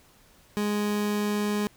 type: tone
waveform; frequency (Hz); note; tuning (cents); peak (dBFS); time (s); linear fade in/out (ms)
30% pulse; 207.7; G#3; 0; -22; 0.57-1.67; 0
effects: pink hiss -58 dBFS RMS until 1.76 s